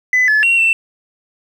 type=tone with pitch steps; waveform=sine; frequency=2006 / 1721 / 2739 / 2684 Hz; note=B6 / A6 / F7 / E7; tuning=+26 / -39 / -34 / +31 cents; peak=-8 dBFS; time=0.13-0.73 s; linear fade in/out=2 ms; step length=150 ms; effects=tanh soft clip ceiling -7 dBFS + 7-bit